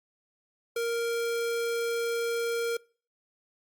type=tone; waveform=square; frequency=466.2 Hz; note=A#4; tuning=in tune; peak=-28 dBFS; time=0.76-2.77 s; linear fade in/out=5 ms; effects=noise-tail reverb RT60 0.4 s tail -24 dB re dry + Opus 48 kbps